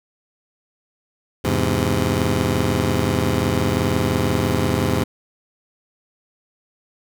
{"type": "chord", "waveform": "15% pulse", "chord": "E augmented", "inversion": "none", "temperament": "just", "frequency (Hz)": [82.41, 103.01, 128.76], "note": ["E2", "G#2", "B#2"], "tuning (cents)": [0, -14, -27], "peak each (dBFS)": -16, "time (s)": [1.44, 5.04], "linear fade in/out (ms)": 10, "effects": []}